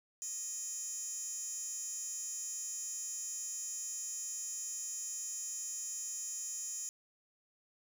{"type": "tone with high-pass filter", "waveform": "15% pulse", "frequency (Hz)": 622.3, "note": "D#5", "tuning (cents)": 0, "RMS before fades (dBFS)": -41, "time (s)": [0.22, 6.89], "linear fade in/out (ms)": 0, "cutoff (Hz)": 7000, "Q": 8.1, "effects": []}